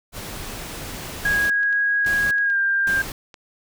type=noise; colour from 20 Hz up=pink; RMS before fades=-33 dBFS; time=0.12-1.5 s; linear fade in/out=50 ms
type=noise bursts; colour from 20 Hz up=pink; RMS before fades=-32 dBFS; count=3; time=1.25-3.12 s; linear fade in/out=2 ms; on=250 ms; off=560 ms
type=tone with pitch glide; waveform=sine; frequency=1649 to 1592.8 Hz; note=G#6 to G6; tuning=-13 to +27 cents; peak=-17 dBFS; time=1.25-3.02 s; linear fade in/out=5 ms; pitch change=-60 cents; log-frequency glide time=2.42-2.57 s
type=clicks; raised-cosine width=0.2 ms; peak=-25 dBFS; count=8; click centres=1.632 / 1.728 / 2.049 / 2.11 / 2.383 / 2.501 / 3.046 / 3.342 s
effects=none